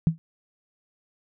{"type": "tone with exponential decay", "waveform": "sine", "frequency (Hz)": 162.4, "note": "E3", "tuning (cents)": -26, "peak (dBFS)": -12, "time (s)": [0.07, 0.18], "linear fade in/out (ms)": 0, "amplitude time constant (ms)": 23, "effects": []}